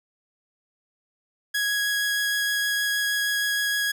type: tone with vibrato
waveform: sawtooth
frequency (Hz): 1661.2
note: G#6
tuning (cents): 0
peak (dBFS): -19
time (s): 1.54-3.92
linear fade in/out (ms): 10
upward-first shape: triangle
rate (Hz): 6.4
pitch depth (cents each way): 8
effects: none